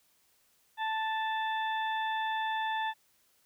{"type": "harmonic tone", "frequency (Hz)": 880, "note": "A5", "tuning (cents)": 0, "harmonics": [1, 2, 3, 4], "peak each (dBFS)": [-31, -36, -46, -42], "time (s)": [0.77, 2.94], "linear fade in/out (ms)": 50, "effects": ["white hiss -69 dBFS RMS until 3.45 s"]}